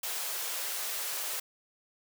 white high-pass noise, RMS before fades -35 dBFS, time 0.03-1.4 s, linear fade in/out 5 ms, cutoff 420 Hz, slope 24 dB/octave, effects none

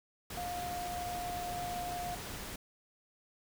sine tone in noise, 709 Hz, F5, 26 cents sharp, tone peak -37 dBFS, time 0.37-2.15 s, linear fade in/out 5 ms, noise pink, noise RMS -43 dBFS, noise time 0.3-2.56 s, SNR +3 dB, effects none

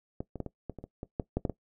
clicks, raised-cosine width 2 ms, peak -21 / -25 / -20 / -24 / -22 / -28 / -28 / -24 / -16 / -15 / -15 / -19 dBFS, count 12, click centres 0.205 / 0.357 / 0.403 / 0.463 / 0.697 / 0.787 / 0.84 / 1.031 / 1.198 / 1.37 / 1.452 / 1.497 s, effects noise-tail reverb RT60 0.1 s tail -18 dB re dry

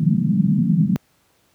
pink band-pass noise, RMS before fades -17 dBFS, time 0-0.96 s, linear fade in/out 0 ms, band 150 to 220 Hz, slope 48 dB/octave, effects pink hiss -61 dBFS RMS until 1.54 s + high-pass 80 Hz 12 dB/octave

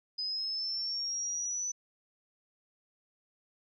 sine linear sweep, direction up, 4991 to 6010 Hz, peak -32 dBFS, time 0.18-1.72 s, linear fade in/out 10 ms, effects none

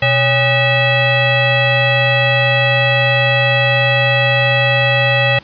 sine tone with frequency modulation, 1244.5 Hz, D#6, in tune, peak -10 dBFS, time 0.02-5.39 s, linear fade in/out 5 ms, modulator 685 Hz, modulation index 2.7, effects pink hiss -42 dBFS RMS until 5.43 s + resampled to 11025 Hz

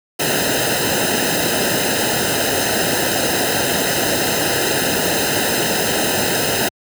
pink noise with comb filter, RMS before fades -18 dBFS, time 0.19-6.69 s, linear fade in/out 10 ms, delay 0.88 ms, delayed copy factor -0.95, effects high-pass 80 Hz 12 dB/octave

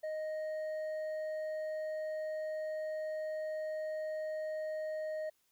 sine tone with hard clipping, 622 Hz, D#5, 1 cent flat, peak -37 dBFS, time 0.03-5.3 s, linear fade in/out 10 ms, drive 4 dB, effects white hiss -75 dBFS RMS until 5.51 s

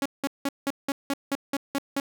sawtooth tone bursts, 277.8 Hz, C#4, 4 cents sharp, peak -20 dBFS, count 10, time 0.02-2 s, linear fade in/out 2 ms, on 36 ms, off 180 ms, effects none

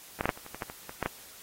clicks, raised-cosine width 0.5 ms, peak -13 / -11 / -10 / -30 / -29 / -24 / -18 / -25 / -25 / -15 / -14 dBFS, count 11, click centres 0.209 / 0.256 / 0.292 / 0.375 / 0.464 / 0.546 / 0.622 / 0.699 / 0.894 / 1.027 / 1.06 s, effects white hiss -50 dBFS RMS until 1.42 s + AAC 48 kbps

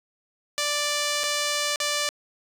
5% pulse tone with dropouts, 587.3 Hz, D5, in tune, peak -12 dBFS, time 0.58-2.09 s, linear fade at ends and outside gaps 0 ms, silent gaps 1.234-1.239 / 1.759-1.802 s, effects resampled to 32000 Hz

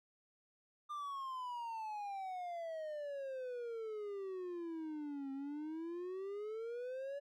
triangle exponential two-way sweep, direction down then up, 1205 to 268.8 to 573 Hz, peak -39 dBFS, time 0.89-7.2 s, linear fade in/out 20 ms, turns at 5.32 s, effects none

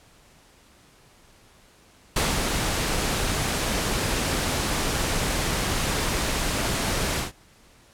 pink noise with ADSR envelope, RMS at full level -22 dBFS, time 2.16-7.32 s, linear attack 4 ms, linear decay 220 ms, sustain -3 dB, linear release 130 ms, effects pink hiss -55 dBFS RMS until 7.93 s + low-pass 11000 Hz 12 dB/octave

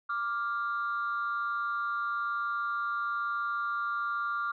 sine tone pair together, 1175.8 / 1396.9 Hz, D6 / F6, +2 / 0 cents, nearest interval minor third, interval 298 cents, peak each -31 / -31 dBFS, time 0.09-4.52 s, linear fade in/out 10 ms, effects tanh soft clip ceiling -24 dBFS

